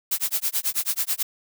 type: noise with tremolo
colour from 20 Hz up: blue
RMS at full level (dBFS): -22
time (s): 0.11-1.23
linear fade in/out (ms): 5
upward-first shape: sine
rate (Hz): 9.2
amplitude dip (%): 100
effects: none